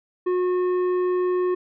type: tone with tanh clipping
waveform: triangle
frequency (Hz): 362.6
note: F#4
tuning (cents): -35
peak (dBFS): -21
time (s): 0.26-1.55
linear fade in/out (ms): 10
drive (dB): 13
effects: none